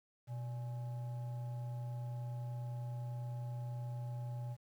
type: tone with frequency modulation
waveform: sine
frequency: 123.47 Hz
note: B2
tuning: in tune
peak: -38 dBFS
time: 0.27-4.57 s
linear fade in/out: 50 ms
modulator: 711 Hz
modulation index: 0.27
effects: tanh soft clip ceiling -34 dBFS + 11-bit